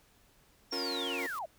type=linear sweep; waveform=sine; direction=down; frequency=5588 to 566 Hz; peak=-35 dBFS; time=0.71-1.46 s; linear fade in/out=10 ms
type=chord; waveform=sawtooth; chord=Bb minor; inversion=first; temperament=equal with one note detuned; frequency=277.2 / 355.7 / 466.2 Hz; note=Db4 / F4 / Bb4; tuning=0 / +32 / 0 cents; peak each=-36 dBFS; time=0.72-1.27 s; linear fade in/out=10 ms
type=noise; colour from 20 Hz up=white; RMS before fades=-50 dBFS; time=1.18-1.39 s; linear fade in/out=2 ms
effects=pink hiss -65 dBFS RMS until 1.58 s